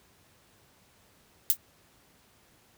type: noise with exponential decay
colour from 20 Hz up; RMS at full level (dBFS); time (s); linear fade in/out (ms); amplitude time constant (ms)
violet; -17; 1.5-1.57; 0; 15
effects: pink hiss -62 dBFS RMS until 2.77 s + high-pass 60 Hz 12 dB/octave